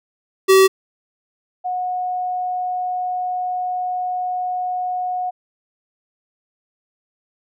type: tone pair in turn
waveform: square / sine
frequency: 382.9 / 728.9 Hz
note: G4 / F#5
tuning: -41 / -26 cents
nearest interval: major seventh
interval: 1115 cents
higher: second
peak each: -9 / -20 dBFS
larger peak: first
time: 0.48-0.68 / 1.64-5.31 s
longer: second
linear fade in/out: 20 ms
effects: none